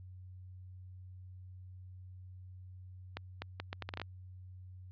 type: accelerating click train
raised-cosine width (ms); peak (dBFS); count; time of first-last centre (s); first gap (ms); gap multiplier
0.3; -23; 10; 3.17-4.016; 250; 0.72
effects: added 92 Hz sine -48 dBFS peak until 4.91 s + resampled to 11025 Hz